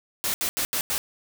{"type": "noise bursts at uneven times", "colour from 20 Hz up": "white", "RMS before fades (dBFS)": -26, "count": 5, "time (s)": [[0.24, 0.34], [0.41, 0.49], [0.57, 0.65], [0.73, 0.81], [0.9, 0.98]], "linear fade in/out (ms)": 0, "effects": []}